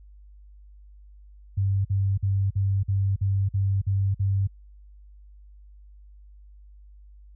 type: tone bursts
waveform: sine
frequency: 98 Hz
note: G2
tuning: in tune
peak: -20 dBFS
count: 9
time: 1.57-4.474 s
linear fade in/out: 10 ms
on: 280 ms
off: 48 ms
effects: added 50 Hz sine -46 dBFS peak until 7.35 s